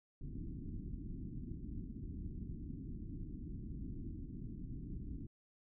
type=low-pass noise; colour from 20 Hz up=pink; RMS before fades=-45 dBFS; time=0.21-5.27 s; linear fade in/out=5 ms; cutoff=320 Hz; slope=48 dB/octave; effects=none